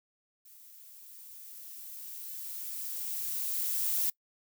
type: noise with level ramp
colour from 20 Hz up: violet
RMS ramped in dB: -55 to -29 dBFS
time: 0.45-4.1 s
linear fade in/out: 5 ms
effects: noise-tail reverb RT60 0.1 s tail -24 dB re dry